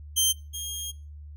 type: tone pair in turn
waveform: 15% pulse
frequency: 3136 / 3239 Hz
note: G7 / G#7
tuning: 0 / -44 cents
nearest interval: minor second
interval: 56 cents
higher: second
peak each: -13 / -25 dBFS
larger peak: first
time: 0.16-0.33 / 0.53-0.92 s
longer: second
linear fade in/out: 20 ms
effects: noise-tail reverb RT60 0.3 s tail -21 dB re dry + added 74 Hz sine -40 dBFS peak until 1.36 s